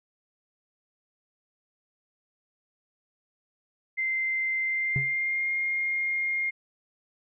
sine tone with pitch glide, 2082 to 2127 Hz, C7 to C7, -9 to +28 cents, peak -25 dBFS, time 3.97-6.51 s, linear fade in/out 20 ms, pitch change +37 cents, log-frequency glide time 4.63-5.52 s
triangle tone with exponential decay, 136.7 Hz, C#3, 24 cents flat, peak -20 dBFS, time 4.96-5.15 s, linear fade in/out 0 ms, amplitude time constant 40 ms
effects none

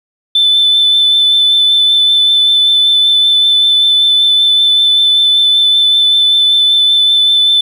sine tone with vibrato, 3520 Hz, A7, in tune, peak -5 dBFS, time 0.35-7.61 s, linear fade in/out 5 ms, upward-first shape triangle, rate 5.2 Hz, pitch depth 16 cents each way, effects tanh soft clip ceiling -2 dBFS + 7-bit

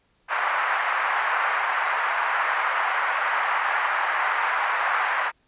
pink band-pass noise, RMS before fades -24 dBFS, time 0.28-5.32 s, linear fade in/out 50 ms, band 860 to 2000 Hz, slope 24 dB/octave, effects pink hiss -66 dBFS RMS until 5.47 s + resampled to 8000 Hz

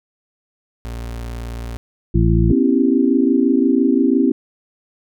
35% pulse tone, 58.3 Hz, A#1, 1 cent sharp, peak -24 dBFS, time 0.85-1.77 s, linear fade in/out 0 ms
harmonic tone, 56.3 Hz, A1, 40 cents sharp, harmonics 1 / 2 / 3 / 4 / 6, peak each -15 / -17 / -17 / -23 / -20 dBFS, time 2.14-2.53 s, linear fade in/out 10 ms
sine chord, C# half-diminished seventh, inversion third, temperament equal with one note detuned, 246.9 / 272.7 / 329.6 / 392 Hz, B3 / C#4 / E4 / G4, 0 / -28 / 0 / 0 cents, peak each -17 / -15 / -19 / -21 dBFS, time 2.5-4.32 s, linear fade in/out 5 ms
effects none

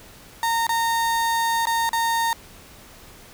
35% pulse tone with dropouts, 920 Hz, A#5, 23 cents flat, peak -18 dBFS, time 0.43-2.33 s, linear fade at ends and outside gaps 1 ms, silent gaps 0.668-0.692 / 1.655-1.67 / 1.892-1.931 s, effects pink hiss -46 dBFS RMS until 3.33 s

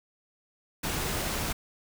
pink noise, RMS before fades -31 dBFS, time 0.83-1.53 s, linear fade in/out 10 ms, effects none

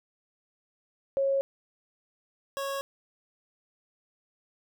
sine / 25% pulse tone pair in turn, 547 / 551.1 Hz, C#5 / C#5, -23 / -10 cents, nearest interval unison, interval 13 cents, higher second, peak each -23 / -27 dBFS, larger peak first, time 1.17-1.41 / 2.57-2.81 s, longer neither, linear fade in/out 0 ms, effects none

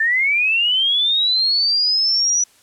sine linear sweep, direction up, 1754 to 5920 Hz, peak -14 dBFS, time 0-2.44 s, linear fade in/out 5 ms, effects white hiss -53 dBFS RMS until 2.62 s + low-pass 11000 Hz 12 dB/octave

